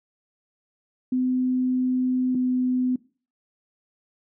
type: tone pair in turn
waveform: sine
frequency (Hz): 254.5 / 252.9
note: C4 / B3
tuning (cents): -48 / +41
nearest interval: unison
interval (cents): 11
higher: first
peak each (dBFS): -20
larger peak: neither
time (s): 1.12-2.35 / 2.35-2.96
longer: first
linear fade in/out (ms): 5
effects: noise-tail reverb RT60 0.4 s tail -21 dB re dry